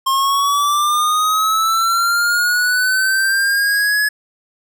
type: linear sweep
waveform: square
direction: up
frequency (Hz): 1065 to 1700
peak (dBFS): -14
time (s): 0.06-4.09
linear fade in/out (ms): 10
effects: none